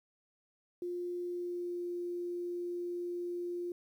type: tone with pitch glide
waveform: sine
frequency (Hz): 353.2 to 350.8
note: F4 to F4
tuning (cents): +20 to +8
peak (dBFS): -35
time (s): 0.82-3.72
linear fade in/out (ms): 2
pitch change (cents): -12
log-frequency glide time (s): 1.21-1.86
effects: 11-bit